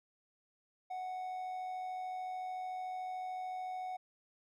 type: tone with amplitude modulation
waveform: triangle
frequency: 740 Hz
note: F#5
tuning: in tune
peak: -35 dBFS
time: 0.9-3.97 s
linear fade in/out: 10 ms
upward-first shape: sine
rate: 93.6 Hz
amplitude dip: 30%
effects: none